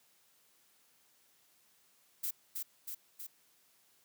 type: noise with echo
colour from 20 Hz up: violet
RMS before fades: -36 dBFS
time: 2.23-2.31 s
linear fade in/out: 10 ms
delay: 320 ms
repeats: 3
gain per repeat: -3 dB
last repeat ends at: 3.27 s
effects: white hiss -69 dBFS RMS until 4.04 s + high-pass 100 Hz 12 dB/octave